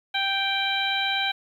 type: harmonic tone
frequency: 784 Hz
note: G5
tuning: in tune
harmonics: 1 / 2 / 3 / 4 / 5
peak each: -29 / -29 / -29 / -29 / -29 dBFS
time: 0.14-1.32 s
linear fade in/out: 10 ms
effects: 9-bit